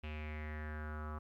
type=tone with low-pass filter sweep; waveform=square; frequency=76.3 Hz; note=D#2; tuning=33 cents flat; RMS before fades=-43 dBFS; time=0.03-1.19 s; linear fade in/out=10 ms; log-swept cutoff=2700 to 1200 Hz; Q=5.6; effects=13-bit